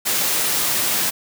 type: high-pass noise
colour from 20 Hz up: white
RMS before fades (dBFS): -20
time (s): 0.05-1.11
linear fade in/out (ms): 20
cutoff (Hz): 100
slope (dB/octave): 48
effects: none